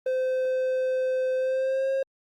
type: tone with pitch glide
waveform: triangle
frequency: 516 to 537.3 Hz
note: C5 to C5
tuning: -24 to +46 cents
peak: -21 dBFS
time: 0.06-2.03 s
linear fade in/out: 5 ms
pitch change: +70 cents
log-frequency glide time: 1.36-1.91 s
effects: Opus 32 kbps